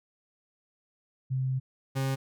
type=tone pair in turn; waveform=sine / 40% pulse; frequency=130.81 / 134.33 Hz; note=C3 / C3; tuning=0 / +46 cents; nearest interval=unison; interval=46 cents; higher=second; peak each=-26 dBFS; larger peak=neither; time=1.3-1.6 / 1.95-2.16 s; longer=first; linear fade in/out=20 ms; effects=none